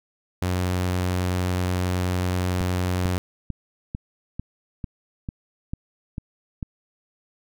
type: tone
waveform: sawtooth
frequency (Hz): 90.8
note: F#2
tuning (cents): -32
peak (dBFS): -18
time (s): 0.42-3.18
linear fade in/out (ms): 0
type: click train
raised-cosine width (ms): 5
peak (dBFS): -17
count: 10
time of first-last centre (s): 2.61-6.628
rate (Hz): 2.24
effects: none